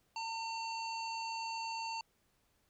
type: harmonic tone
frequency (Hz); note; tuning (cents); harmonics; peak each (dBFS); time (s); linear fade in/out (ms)
907; A#5; -48; 1 / 3 / 5 / 7 / 8; -39 / -45 / -45 / -57 / -57; 0.16-2.01; 2
effects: pink hiss -75 dBFS RMS until 2.69 s